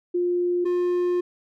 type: tone pair in turn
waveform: sine / triangle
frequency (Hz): 353.4 / 355.3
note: F4 / F4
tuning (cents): +21 / +30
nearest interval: unison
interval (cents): 9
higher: second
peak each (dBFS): -20 / -18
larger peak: second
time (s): 0.14-0.65 / 0.65-1.21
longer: second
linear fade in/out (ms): 10
effects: none